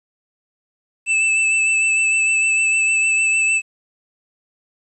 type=tone with vibrato; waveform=square; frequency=2637 Hz; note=E7; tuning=in tune; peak=-15 dBFS; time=1.06-3.62 s; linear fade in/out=50 ms; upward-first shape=sine; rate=6.6 Hz; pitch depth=19 cents each way; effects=resampled to 24000 Hz + 9-bit